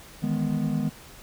triangle chord, E major seventh, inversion third, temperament equal, 155.56 / 164.81 / 207.7 / 246.9 Hz, D#3 / E3 / G#3 / B3, 0 / 0 / 0 / 0 cents, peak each -26 / -32 / -26 / -27 dBFS, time 0.22-0.9 s, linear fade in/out 20 ms, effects pink hiss -47 dBFS RMS until 1.22 s

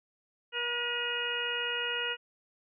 harmonic tone with a mistuned harmonic, 479.1 Hz, A#4, 47 cents sharp, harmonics 1 / 2 / 3 / 4 / 5 / 6, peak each -39 / -43 / -36 / -39 / -38 / -34 dBFS, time 0.52-2.17 s, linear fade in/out 50 ms, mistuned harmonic 5, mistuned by +68 cents, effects none

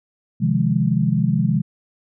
sine chord, F minor seventh, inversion second, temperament equal, 130.81 / 155.56 / 174.61 / 207.7 Hz, C3 / Eb3 / F3 / Ab3, 0 / 0 / 0 / 0 cents, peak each -21 dBFS, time 0.4-1.62 s, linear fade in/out 20 ms, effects none

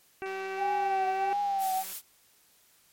harmonic tone, 384.5 Hz, G4, 33 cents flat, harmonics 1 / 2 / 3 / 4 / 5 / 6 / 7, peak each -35 / -39 / -46 / -42 / -48 / -46 / -47 dBFS, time 0.22-1.33 s, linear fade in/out 0 ms
click train, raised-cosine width 0.2 ms, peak -32 dBFS, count 319, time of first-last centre 0.26-1.925 s, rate 191 Hz
sine tone with vibrato, 784 Hz, G5, in tune, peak -26 dBFS, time 0.57-1.84 s, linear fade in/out 50 ms, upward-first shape triangle, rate 1.5 Hz, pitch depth 76 cents each way
blue noise, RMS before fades -38 dBFS, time 1.58-2.02 s, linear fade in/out 50 ms
effects white hiss -63 dBFS RMS until 2.92 s + MP3 64 kbps

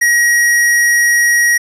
square tone, 1900 Hz, A#6, 33 cents sharp, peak -9 dBFS, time 0.01-1.58 s, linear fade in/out 10 ms, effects resampled to 32000 Hz

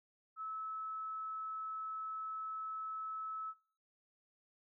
sine tone, 1300 Hz, E6, 24 cents flat, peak -40 dBFS, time 0.36-3.54 s, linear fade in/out 50 ms, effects noise-tail reverb RT60 0.5 s tail -17 dB re dry

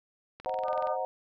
click train, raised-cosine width 0.3 ms, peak -29 dBFS, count 11, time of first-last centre 0.4-0.872 s, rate 21.2 Hz
sine chord, C half-diminished seventh, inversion none, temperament equal, 523.3 / 622.3 / 740 / 932.3 Hz, C5 / Eb5 / Gb5 / Bb5, 0 / 0 / 0 / 0 cents, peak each -34 / -37 / -33 / -37 dBFS, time 0.46-1.05 s, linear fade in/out 0 ms
harmonic tone, 303.7 Hz, D#4, 42 cents flat, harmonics 2 / 3 / 4 / 5, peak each -34 / -40 / -36 / -50 dBFS, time 0.63-0.97 s, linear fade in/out 50 ms
effects none

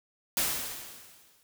white noise with exponential decay, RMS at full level -26 dBFS, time 0.37-1.43 s, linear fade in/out 1 ms, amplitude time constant 230 ms, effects none

